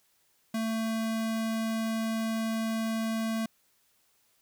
square tone, 223.5 Hz, A3, 27 cents sharp, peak -29 dBFS, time 0.54-3.46 s, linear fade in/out 5 ms, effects white hiss -69 dBFS RMS until 4.41 s

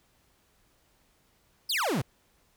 40% pulse exponential sweep, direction down, 5300 to 103.83 Hz, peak -25 dBFS, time 1.69-2.02 s, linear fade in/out 10 ms, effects pink hiss -67 dBFS RMS until 2.56 s

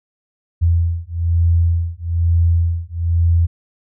sine beating tone pair, 84 / 85.1 Hz, E2 / F2, +33 / -44 cents, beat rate 1.1 Hz, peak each -16 dBFS, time 0.61-3.47 s, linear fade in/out 20 ms, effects none

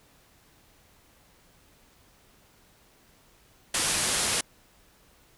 white low-pass noise, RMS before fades -27 dBFS, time 3.74-4.41 s, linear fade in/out 5 ms, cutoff 11000 Hz, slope 96 dB/octave, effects pink hiss -60 dBFS RMS until 5.37 s

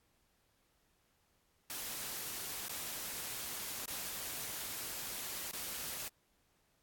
white noise with dropouts, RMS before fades -42 dBFS, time 1.7-6.08 s, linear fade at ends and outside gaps 1 ms, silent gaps 2.683-2.694 / 3.857-3.879 / 5.512-5.533 s, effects pink hiss -75 dBFS RMS until 6.82 s + AAC 64 kbps

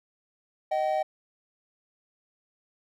triangle tone pair together, 622.3 / 766.9 Hz, D#5 / G5, 0 / -38 cents, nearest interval major third, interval 362 cents, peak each -25 dBFS, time 0.71-1.03 s, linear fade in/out 10 ms, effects none

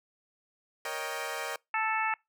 15% pulse chord, Eb dominant seventh, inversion second, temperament equal with one note detuned, 469.4 / 554.4 / 622.3 / 784 Hz, Bb4 / Db5 / Eb5 / G5, +12 / 0 / 0 / 0 cents, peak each -33 dBFS, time 0.85-1.56 s, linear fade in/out 2 ms
harmonic tone, 440 Hz, A4, in tune, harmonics 2 / 3 / 4 / 5 / 6, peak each -31 / -33 / -34 / -35 / -36 dBFS, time 1.74-2.14 s, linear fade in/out 2 ms
effects noise-tail reverb RT60 0.2 s tail -26 dB re dry

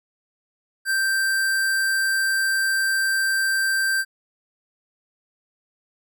square tone, 1568 Hz, G6, in tune, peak -20 dBFS, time 0.85-4.05 s, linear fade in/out 50 ms, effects none

